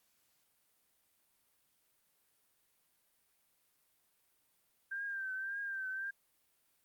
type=tone with vibrato; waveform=sine; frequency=1576 Hz; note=G6; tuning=9 cents sharp; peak=-37 dBFS; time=4.91-6.11 s; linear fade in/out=10 ms; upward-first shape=triangle; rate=1.8 Hz; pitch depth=64 cents each way; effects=white hiss -75 dBFS RMS until 6.84 s + Opus 48 kbps